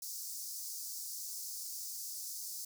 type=high-pass noise; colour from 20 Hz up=pink; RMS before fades=-43 dBFS; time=0.02-2.65 s; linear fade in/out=5 ms; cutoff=4900 Hz; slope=48 dB/octave; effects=none